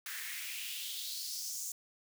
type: noise with high-pass filter sweep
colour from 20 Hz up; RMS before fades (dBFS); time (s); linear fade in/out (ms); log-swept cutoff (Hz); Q
white; -41; 0.06-1.72; 2; 1600 to 6900; 3.4
effects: none